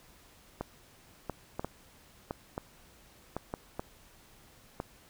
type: clicks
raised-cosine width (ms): 1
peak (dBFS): -20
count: 10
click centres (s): 0.61 / 1.297 / 1.595 / 1.646 / 2.309 / 2.579 / 3.366 / 3.539 / 3.795 / 4.801
effects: pink hiss -59 dBFS RMS until 5.09 s